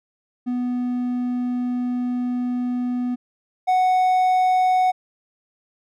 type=tone pair in turn; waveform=triangle; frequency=246.9 / 739.9 Hz; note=B3 / F#5; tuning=0 / 0 cents; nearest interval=octave + perfect fifth; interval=1900 cents; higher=second; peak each=-19 / -13 dBFS; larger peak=second; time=0.46-3.16 / 3.67-4.92 s; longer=first; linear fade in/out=20 ms; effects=none